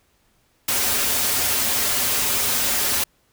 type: noise with comb filter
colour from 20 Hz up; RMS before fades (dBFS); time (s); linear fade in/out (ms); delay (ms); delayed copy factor
white; -21; 0.68-3.04; 5; 6.1; -0.65
effects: pink hiss -63 dBFS RMS until 3.32 s